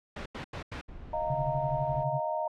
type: noise bursts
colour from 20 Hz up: pink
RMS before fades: -38 dBFS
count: 4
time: 0.16-0.813 s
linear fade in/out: 5 ms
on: 98 ms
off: 87 ms
type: noise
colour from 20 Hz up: brown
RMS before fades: -43 dBFS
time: 0.88-2.04 s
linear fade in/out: 10 ms
type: chord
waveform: sine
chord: Eb suspended second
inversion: none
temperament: equal with one note detuned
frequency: 622.3 / 698.5 / 923.8 Hz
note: Eb5 / F5 / Bb5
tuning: 0 / 0 / -16 cents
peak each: -32 / -35 / -33 dBFS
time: 1.13-2.48 s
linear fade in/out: 5 ms
type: tone with tremolo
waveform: sine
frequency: 137.9 Hz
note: C#3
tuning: 9 cents flat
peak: -28 dBFS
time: 1.3-2.2 s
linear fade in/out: 0 ms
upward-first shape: sine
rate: 12 Hz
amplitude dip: 90%
effects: low-pass 3000 Hz 12 dB/octave